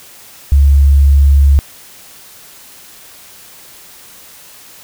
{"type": "tone", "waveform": "sine", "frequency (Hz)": 70, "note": "C#2", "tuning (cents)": 18, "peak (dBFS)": -4, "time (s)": [0.52, 1.59], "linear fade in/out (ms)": 0, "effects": ["white hiss -38 dBFS RMS until 4.83 s"]}